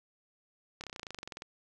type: slowing click train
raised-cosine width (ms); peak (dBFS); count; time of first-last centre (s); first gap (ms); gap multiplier
0.2; -24; 17; 0.81-1.421; 28; 1.04
effects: none